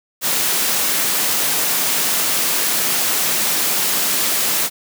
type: high-pass noise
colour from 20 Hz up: white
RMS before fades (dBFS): -18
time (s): 0.21-4.7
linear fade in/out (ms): 50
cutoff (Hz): 140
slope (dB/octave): 24
effects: none